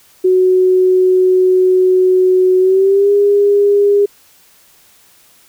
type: tone with pitch glide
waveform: sine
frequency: 370 to 405.8 Hz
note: F#4 to G#4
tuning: 0 to -40 cents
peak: -7 dBFS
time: 0.24-4.06 s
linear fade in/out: 10 ms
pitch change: +160 cents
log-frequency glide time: 2.59-3.11 s
effects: white hiss -48 dBFS RMS until 5.48 s